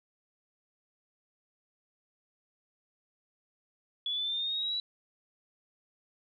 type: exponential sweep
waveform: sine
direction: up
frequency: 3391 to 3951 Hz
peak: -30 dBFS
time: 4.06-4.8 s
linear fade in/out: 2 ms
effects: 12-bit